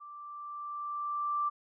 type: tone with level ramp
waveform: sine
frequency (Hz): 1174.7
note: D6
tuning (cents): 0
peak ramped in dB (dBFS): -45 to -27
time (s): 0-1.5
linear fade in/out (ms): 20
effects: none